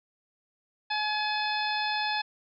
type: harmonic tone with a mistuned harmonic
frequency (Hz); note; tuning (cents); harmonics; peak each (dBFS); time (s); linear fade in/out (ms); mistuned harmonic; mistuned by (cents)
848; G#5; +36; 1 / 2 / 3 / 4 / 5 / 6; -30 / -33 / -35 / -36 / -37 / -38; 0.9-2.22; 10; 4; +50
effects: none